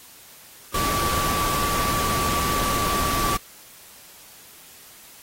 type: tone in noise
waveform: sine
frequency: 1154 Hz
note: D6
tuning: 31 cents flat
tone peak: -24 dBFS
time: 0.74-3.37 s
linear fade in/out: 5 ms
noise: pink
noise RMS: -26 dBFS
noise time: 0.74-3.37 s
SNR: -1 dB
effects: white hiss -47 dBFS RMS until 5.22 s + AAC 48 kbps